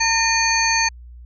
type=tone cluster; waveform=sine; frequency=905 / 1818 / 2432 / 4443 / 6320 Hz; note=A5 / A#6 / D#7 / C#8 / G8; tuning=+48 / -44 / -40 / +3 / +13 cents; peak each=-22 dBFS; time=0-0.89 s; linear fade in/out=10 ms; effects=added 60 Hz sine -37 dBFS peak until 1.25 s